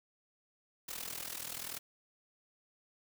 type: noise with amplitude modulation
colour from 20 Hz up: white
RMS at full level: -39 dBFS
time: 0.88-1.79 s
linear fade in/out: 10 ms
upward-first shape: sine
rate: 40.7 Hz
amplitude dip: 80%
effects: none